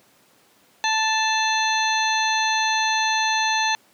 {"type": "harmonic tone with a mistuned harmonic", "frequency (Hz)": 880, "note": "A5", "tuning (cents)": 0, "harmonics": [1, 2, 3, 4, 5, 7], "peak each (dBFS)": [-22, -25, -27, -28, -29, -30], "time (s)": [0.84, 3.75], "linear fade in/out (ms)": 0, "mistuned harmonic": 5, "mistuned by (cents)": -98, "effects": ["pink hiss -57 dBFS RMS until 3.93 s", "high-pass 200 Hz 12 dB/octave"]}